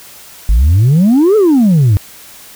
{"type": "exponential two-way sweep", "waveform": "sine", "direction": "up then down", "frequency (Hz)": [47.93, 447.6, 94.4], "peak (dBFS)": -3, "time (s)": [0.49, 1.97], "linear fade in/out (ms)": 0, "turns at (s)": 1.36, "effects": ["tanh soft clip ceiling -4 dBFS", "white hiss -36 dBFS RMS until 2.55 s"]}